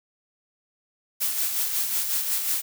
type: noise with tremolo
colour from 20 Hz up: blue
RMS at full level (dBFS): -24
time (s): 1.2-2.62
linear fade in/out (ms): 20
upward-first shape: sine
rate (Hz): 5.5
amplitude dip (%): 45
effects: none